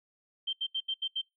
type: tone bursts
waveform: sine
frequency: 3136 Hz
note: G7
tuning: in tune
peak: -29 dBFS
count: 6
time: 0.47-1.216 s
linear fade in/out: 10 ms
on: 61 ms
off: 76 ms
effects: noise-tail reverb RT60 0.2 s tail -26 dB re dry